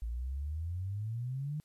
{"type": "exponential sweep", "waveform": "sine", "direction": "up", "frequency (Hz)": [55, 154.9], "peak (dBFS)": -34, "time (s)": [0.02, 1.6], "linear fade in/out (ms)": 0, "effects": ["white hiss -74 dBFS RMS until 1.64 s", "resampled to 32000 Hz"]}